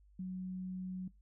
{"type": "tone", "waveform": "sine", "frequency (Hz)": 185, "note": "F#3", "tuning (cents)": 0, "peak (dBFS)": -38, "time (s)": [0.19, 1.08], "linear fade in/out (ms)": 5, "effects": ["noise-tail reverb RT60 0.2 s tail -22 dB re dry", "added 50 Hz sine -61 dBFS peak until 1.21 s"]}